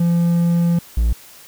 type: tone pair in turn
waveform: triangle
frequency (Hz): 171 / 57.06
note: F3 / A#1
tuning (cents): -36 / -36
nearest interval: octave + perfect fifth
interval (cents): 1900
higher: first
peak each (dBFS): -11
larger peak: neither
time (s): 0-0.79 / 0.97-1.13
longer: first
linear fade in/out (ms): 5
effects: white hiss -43 dBFS RMS until 1.47 s